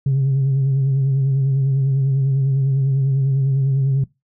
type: tone with vibrato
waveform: sine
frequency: 135.5 Hz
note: C#3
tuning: 39 cents flat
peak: -12 dBFS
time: 0.06-4.04 s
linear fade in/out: 5 ms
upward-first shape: sine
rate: 10 Hz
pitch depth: 39 cents each way
effects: noise-tail reverb RT60 0.2 s tail -21 dB re dry + tanh soft clip ceiling -12 dBFS